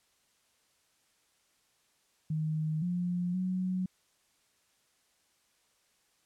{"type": "tone with pitch steps", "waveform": "sine", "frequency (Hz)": [155.9, 177.2, 184.7], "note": ["D#3", "F3", "F#3"], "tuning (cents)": [4, 25, -3], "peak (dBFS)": -29, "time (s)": [2.3, 3.86], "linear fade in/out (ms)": 5, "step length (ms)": 520, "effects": ["white hiss -71 dBFS RMS until 6.25 s", "low-pass 10000 Hz 12 dB/octave"]}